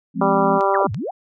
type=chord; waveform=sine; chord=F minor; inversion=none; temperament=just; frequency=174.61 / 209.5 / 261.9 Hz; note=F3 / Ab3 / C4; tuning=0 / +15 / +2 cents; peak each=-24 dBFS; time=0.14-0.61 s; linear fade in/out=50 ms
type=harmonic tone; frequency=196.2 Hz; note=G3; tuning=2 cents sharp; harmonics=2 / 3 / 4 / 5 / 6 / 7; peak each=-21 / -21 / -22 / -21 / -23 / -28 dBFS; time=0.21-0.87 s; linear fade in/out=5 ms
type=clicks; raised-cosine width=0.2 ms; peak=-20 dBFS; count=2; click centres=0.609 / 0.945 s
type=exponential two-way sweep; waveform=sine; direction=down then up; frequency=2109 to 90.6 to 843 Hz; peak=-23 dBFS; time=0.74-1.11 s; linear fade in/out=10 ms; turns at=0.92 s
effects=none